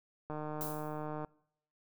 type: click train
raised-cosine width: 1 ms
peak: -27 dBFS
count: 145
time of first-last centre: 0.3-1.247 s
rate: 152 Hz
type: noise with exponential decay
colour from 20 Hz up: violet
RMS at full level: -38 dBFS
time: 0.61-1.06 s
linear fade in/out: 0 ms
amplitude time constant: 97 ms
effects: noise-tail reverb RT60 0.7 s tail -24 dB re dry